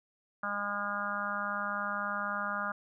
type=harmonic tone; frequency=203.7 Hz; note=G#3; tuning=33 cents flat; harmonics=1 / 3 / 4 / 5 / 6 / 7 / 8; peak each=-43 / -42 / -43 / -42 / -36 / -36 / -43 dBFS; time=0.43-2.72 s; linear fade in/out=5 ms; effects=none